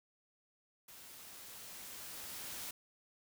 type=noise with level ramp; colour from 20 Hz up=white; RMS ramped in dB=-55 to -44 dBFS; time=0.88-2.71 s; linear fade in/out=5 ms; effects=none